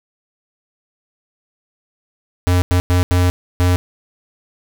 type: tone bursts at uneven times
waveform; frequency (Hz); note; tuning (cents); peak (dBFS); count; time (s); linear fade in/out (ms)
square; 89.5; F2; +43; -12; 5; 2.47-2.62 / 2.71-2.8 / 2.9-3.03 / 3.11-3.3 / 3.6-3.76; 0
effects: none